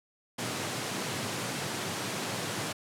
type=high-pass noise; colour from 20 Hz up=pink; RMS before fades=-34 dBFS; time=0.38-2.73 s; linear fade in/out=10 ms; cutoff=100 Hz; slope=96 dB/octave; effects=low-pass 10000 Hz 12 dB/octave